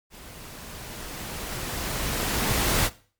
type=noise with level ramp; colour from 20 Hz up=pink; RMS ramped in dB=-45 to -21 dBFS; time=0.1-2.9 s; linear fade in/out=50 ms; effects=noise-tail reverb RT60 0.4 s tail -18 dB re dry + MP3 96 kbps